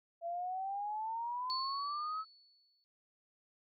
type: exponential sweep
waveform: sine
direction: up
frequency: 670 to 1304 Hz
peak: -36 dBFS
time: 0.21-2.25 s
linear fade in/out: 50 ms
type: tone with exponential decay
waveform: sine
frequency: 4435 Hz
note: C#8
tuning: in tune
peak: -35 dBFS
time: 1.5-2.84 s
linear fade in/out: 0 ms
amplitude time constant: 290 ms
effects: none